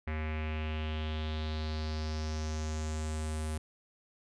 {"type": "tone with low-pass filter sweep", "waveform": "square", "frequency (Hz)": 77.78, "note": "D#2", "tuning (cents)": 0, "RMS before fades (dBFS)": -35, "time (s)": [0.07, 3.58], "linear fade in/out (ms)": 5, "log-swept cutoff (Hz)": [2100, 9700], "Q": 3.7, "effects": []}